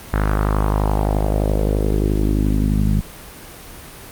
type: tone with low-pass filter sweep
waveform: sawtooth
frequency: 51.6 Hz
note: G#1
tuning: 10 cents flat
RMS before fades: -17 dBFS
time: 0.13-3.01 s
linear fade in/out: 5 ms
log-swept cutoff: 1600 to 190 Hz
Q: 3
effects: pink hiss -37 dBFS RMS until 4.11 s + Opus 32 kbps